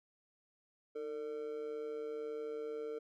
triangle tone with amplitude modulation, 451.8 Hz, A4, 46 cents sharp, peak -34 dBFS, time 0.95-2.99 s, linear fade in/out 10 ms, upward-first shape sine, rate 142 Hz, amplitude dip 65%, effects none

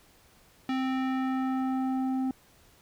square tone with low-pass filter sweep, 261.6 Hz, C4, in tune, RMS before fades -29 dBFS, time 0.69-2.31 s, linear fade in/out 2 ms, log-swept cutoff 3200 to 580 Hz, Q 1.1, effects pink hiss -60 dBFS RMS until 2.81 s

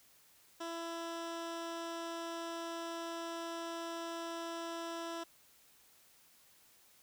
15% pulse tone with low-pass filter, 334.2 Hz, E4, 24 cents sharp, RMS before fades -42 dBFS, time 0.6-5.24 s, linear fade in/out 10 ms, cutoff 7300 Hz, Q 0.94, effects white hiss -65 dBFS RMS until 7.02 s

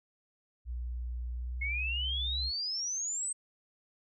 sine tone with pitch glide, 60.4 to 66.63 Hz, B1 to C2, -38 to +32 cents, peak -34 dBFS, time 0.65-2.52 s, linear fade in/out 50 ms, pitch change +170 cents, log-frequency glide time 1.34-2.37 s
sine exponential sweep, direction up, 2151 to 8372 Hz, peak -32 dBFS, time 1.61-3.33 s, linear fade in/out 10 ms
effects none

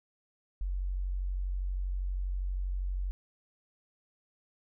sine tone, 46.25 Hz, F#1, in tune, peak -30 dBFS, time 0.61-3.11 s, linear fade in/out 0 ms, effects none

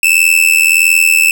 45% pulse tone with amplitude modulation, 2637 Hz, E7, in tune, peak -3 dBFS, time 0.03-1.31 s, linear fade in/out 2 ms, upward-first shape sine, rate 81.5 Hz, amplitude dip 85%, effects none

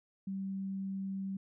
sine tone, 193.5 Hz, G3, 22 cents flat, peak -35 dBFS, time 0.27-1.37 s, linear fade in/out 5 ms, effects none

